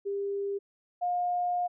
sine tone pair in turn, 399.5 / 711.8 Hz, G4 / F5, +33 / +33 cents, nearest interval minor seventh, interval 1000 cents, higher second, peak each -29 / -26 dBFS, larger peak second, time 0.05-0.59 / 1.01-1.68 s, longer second, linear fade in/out 20 ms, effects none

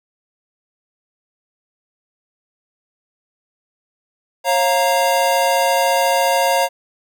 square chord, Bb minor, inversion first, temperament equal with one note detuned, 544.5 / 698.5 / 932.3 Hz, Db5 / F5 / Bb5, -31 / 0 / 0 cents, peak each -19 dBFS, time 4.44-6.69 s, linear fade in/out 50 ms, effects none

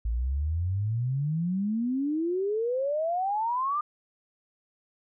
sine exponential sweep, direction up, 54.2 to 1223 Hz, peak -25 dBFS, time 0.05-3.81 s, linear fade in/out 5 ms, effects none

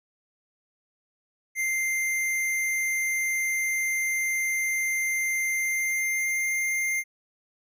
square tone with pitch glide, 2093 to 2105 Hz, C7 to C7, 0 to +10 cents, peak -25 dBFS, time 1.55-7.04 s, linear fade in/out 50 ms, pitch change +10 cents, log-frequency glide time 5.53-6.5 s, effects none

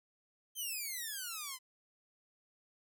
5% pulse exponential sweep, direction down, 3179 to 1000 Hz, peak -29 dBFS, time 0.55-1.59 s, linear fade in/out 50 ms, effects none

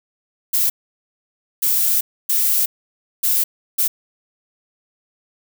violet noise bursts at uneven times, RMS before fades -17 dBFS, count 5, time 0.53-0.7 / 1.62-2.01 / 2.29-2.66 / 3.23-3.44 / 3.78-3.88 s, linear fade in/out 10 ms, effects none

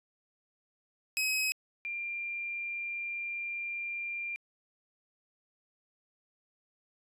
sawtooth / sine tone pair in turn, 2545 / 2385 Hz, D#7 / D7, +39 / +26 cents, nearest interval minor second, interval 113 cents, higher first, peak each -25 / -34 dBFS, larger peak first, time 1.17-1.52 / 1.85-4.36 s, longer second, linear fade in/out 0 ms, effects resampled to 32000 Hz

